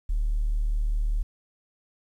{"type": "tone", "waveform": "triangle", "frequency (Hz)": 37.5, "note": "D1", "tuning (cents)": 37, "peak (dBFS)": -18, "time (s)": [0.09, 1.23], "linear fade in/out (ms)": 10, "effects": ["tanh soft clip ceiling -20 dBFS", "10-bit"]}